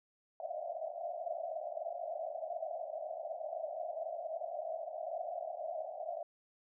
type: band-pass noise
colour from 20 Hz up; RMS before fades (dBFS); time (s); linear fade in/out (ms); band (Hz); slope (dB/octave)
white; -41; 0.4-6.23; 2; 610 to 700; 96
effects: none